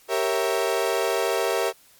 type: chord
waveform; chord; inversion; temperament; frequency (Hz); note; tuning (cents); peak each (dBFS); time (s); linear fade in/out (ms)
35% pulse; G diminished seventh; none; equal; 392 / 466.2 / 554.4 / 659.3; G4 / Bb4 / Db5 / Fb5; 0 / 0 / 0 / 0; -25 / -24 / -27 / -26; 0.08-1.73; 50
effects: white hiss -55 dBFS RMS until 1.99 s + MP3 96 kbps